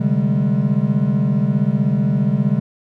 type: tone cluster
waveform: triangle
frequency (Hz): 133.4 / 150 / 194.5 / 209.9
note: C3 / D3 / G3 / G#3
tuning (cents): +34 / +37 / -13 / +19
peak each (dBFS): -18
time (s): 0-2.6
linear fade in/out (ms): 10
effects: none